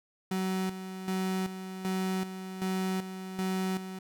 35% pulse tone with tremolo, 188 Hz, F#3, 28 cents sharp, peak -27 dBFS, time 0.31-3.99 s, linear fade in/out 5 ms, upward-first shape square, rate 1.3 Hz, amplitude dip 65%, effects none

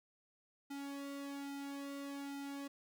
sawtooth tone with flanger, 280 Hz, C#4, 18 cents sharp, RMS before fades -45 dBFS, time 0.7-2.68 s, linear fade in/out 10 ms, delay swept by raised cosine 1.8 to 2.34 ms, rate 1.2 Hz, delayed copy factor -0.85, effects none

